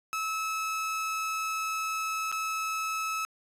30% pulse tone with dropouts, 1298 Hz, E6, 27 cents flat, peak -27 dBFS, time 0.13-3.25 s, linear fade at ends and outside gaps 0 ms, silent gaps 2.316-2.325 s, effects resampled to 32000 Hz + 9-bit

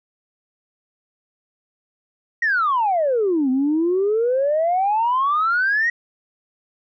sine exponential two-way sweep, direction down then up, 1918 to 252.8 to 1918 Hz, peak -15 dBFS, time 2.42-5.9 s, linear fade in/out 5 ms, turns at 3.5 s, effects tanh soft clip ceiling -12 dBFS

